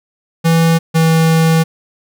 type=tone pair in turn; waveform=square; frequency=164.81 / 162.26 Hz; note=E3 / E3; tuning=0 / -27 cents; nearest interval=unison; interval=27 cents; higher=first; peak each=-9 dBFS; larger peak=neither; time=0.44-0.79 / 0.94-1.64 s; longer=second; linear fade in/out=20 ms; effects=none